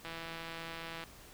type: click train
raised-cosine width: 0.3 ms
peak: -27 dBFS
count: 164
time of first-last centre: 0.05-1.038 s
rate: 165 Hz
effects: pink hiss -55 dBFS RMS until 1.33 s